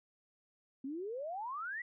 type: exponential sweep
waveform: sine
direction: up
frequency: 257 to 2000 Hz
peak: -38 dBFS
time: 0.84-1.82 s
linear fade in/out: 5 ms
effects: none